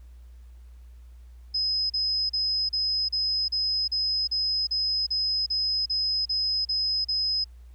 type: tone bursts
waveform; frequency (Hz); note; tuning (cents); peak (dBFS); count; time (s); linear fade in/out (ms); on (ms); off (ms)
sine; 5070; D#8; +32; -23; 15; 1.54-7.444; 10; 360; 36
effects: added 60 Hz sine -44 dBFS peak until 7.74 s + pink hiss -67 dBFS RMS until 7.74 s